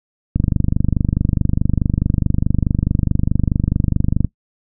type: click train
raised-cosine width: 5 ms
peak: -3 dBFS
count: 97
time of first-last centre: 0.36-4.247 s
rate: 24.7 Hz
effects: noise-tail reverb RT60 0.1 s tail -20 dB re dry